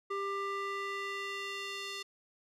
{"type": "tone with band-pass filter sweep", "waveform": "square", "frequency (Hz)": 396.2, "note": "G4", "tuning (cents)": 18, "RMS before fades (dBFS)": -38, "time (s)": [0.1, 2.03], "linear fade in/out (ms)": 10, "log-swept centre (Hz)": [1000, 3900], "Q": 1.3, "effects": []}